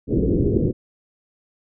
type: low-pass noise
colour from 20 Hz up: white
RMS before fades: -19 dBFS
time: 0.07-0.73 s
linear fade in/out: 50 ms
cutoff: 430 Hz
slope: 48 dB/octave
effects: none